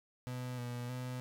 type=tone with pitch steps; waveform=35% pulse; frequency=125.4 / 121.6 / 126.1 Hz; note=B2 / B2 / B2; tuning=+27 / -26 / +36 cents; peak=-37 dBFS; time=0.27-1.2 s; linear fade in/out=0 ms; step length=310 ms; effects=none